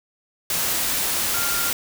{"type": "tone in noise", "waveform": "sine", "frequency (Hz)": 1396.9, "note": "F6", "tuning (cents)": 0, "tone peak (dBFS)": -28, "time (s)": [1.34, 1.7], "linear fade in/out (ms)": 2, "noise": "white", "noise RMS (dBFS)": -23, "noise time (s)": [0.5, 1.73], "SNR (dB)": -8, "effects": []}